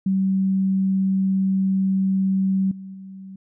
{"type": "tone with level steps", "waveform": "sine", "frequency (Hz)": 191.6, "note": "G3", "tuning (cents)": -39, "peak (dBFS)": [-17, -33, -35], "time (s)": [0.06, 3.36], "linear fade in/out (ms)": 5, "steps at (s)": [2.71, 2.94], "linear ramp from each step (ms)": 5, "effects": []}